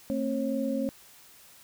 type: tone cluster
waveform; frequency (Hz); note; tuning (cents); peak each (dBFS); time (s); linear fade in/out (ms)
sine; 225.3 / 268.2 / 543; A3 / C4 / C#5; +41 / +43 / -36; -31 / -30 / -32; 0.1-0.89; 0
effects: white hiss -54 dBFS RMS until 1.63 s